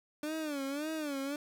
30% pulse tone with vibrato, 293.7 Hz, D4, in tune, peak -32 dBFS, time 0.23-1.36 s, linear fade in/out 2 ms, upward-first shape sine, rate 1.8 Hz, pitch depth 140 cents each way, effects none

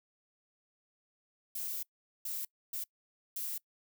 violet noise bursts at uneven times, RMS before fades -38 dBFS, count 4, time 1.55-1.83 / 2.25-2.45 / 2.73-2.84 / 3.36-3.58 s, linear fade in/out 5 ms, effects noise-tail reverb RT60 0.1 s tail -24 dB re dry

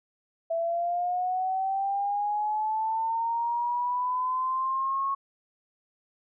sine linear sweep, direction up, 659.3 to 1100 Hz, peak -25 dBFS, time 0.5-5.15 s, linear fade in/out 10 ms, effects none

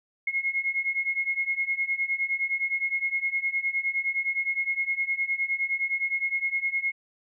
sine beating tone pair, 2157 / 2166.7 Hz, C#7 / C#7, -48 / -40 cents, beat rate 9.7 Hz, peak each -29 / -27 dBFS, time 0.27-6.92 s, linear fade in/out 5 ms, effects none

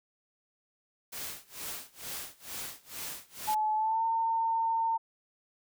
white noise with tremolo, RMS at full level -38 dBFS, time 1.12-3.55 s, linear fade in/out 10 ms, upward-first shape sine, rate 2.2 Hz, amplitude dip 95%
sine tone with pitch glide, 860 to 906.9 Hz, A5 to A#5, -40 to -48 cents, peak -26 dBFS, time 3.47-4.98 s, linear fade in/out 20 ms, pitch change +92 cents, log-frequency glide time 3.75-4.03 s
effects none

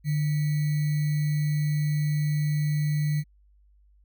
sine tone with sample-and-hold, 150 Hz, D3, 37 cents sharp, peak -22 dBFS, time 0.04-3.24 s, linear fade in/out 50 ms, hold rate 2100 Hz, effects added 50 Hz sine -56 dBFS peak until 4.04 s

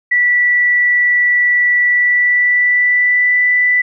sine tone with pitch glide, 1958 to 1983 Hz, B6 to B6, -15 to +7 cents, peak -9 dBFS, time 0.11-3.82 s, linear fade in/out 10 ms, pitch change +22 cents, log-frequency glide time 1.86-3.42 s, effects none

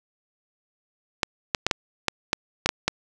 clicks, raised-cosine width 0.2 ms, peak -3 dBFS, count 9, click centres 1.232 / 1.548 / 1.666 / 1.712 / 2.083 / 2.331 / 2.66 / 2.691 / 2.88 s, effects none

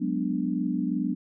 sine chord, G# half-diminished seventh, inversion third, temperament equal, 185 / 207.7 / 246.9 / 293.7 Hz, F#3 / G#3 / B3 / D4, 0 / 0 / 0 / 0 cents, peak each -30 / -32 / -29 / -30 dBFS, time 0-1.15 s, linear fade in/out 20 ms, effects none

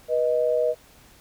sine tone pair together, 486.4 / 622.3 Hz, B4 / D#5, -26 / 0 cents, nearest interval major third, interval 426 cents, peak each -22 dBFS, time 0.08-0.75 s, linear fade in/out 50 ms, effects pink hiss -53 dBFS RMS until 1.2 s

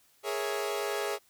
sawtooth chord, A# half-diminished seventh, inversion third, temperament equal, 415.3 / 466.2 / 554.4 / 659.3 Hz, G#4 / A#4 / C#5 / E5, 0 / 0 / 0 / 0 cents, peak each -29 / -35 / -33 / -35 dBFS, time 0.23-1.19 s, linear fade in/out 50 ms, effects white hiss -65 dBFS RMS until 1.29 s

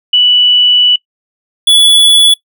sine / square tone pair in turn, 2960 / 3418 Hz, F#7 / G#7, 0 / +49 cents, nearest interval major second, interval 249 cents, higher second, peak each -4 dBFS, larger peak neither, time 0.13-0.96 / 1.67-2.34 s, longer first, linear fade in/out 5 ms, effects noise-tail reverb RT60 0.1 s tail -22 dB re dry

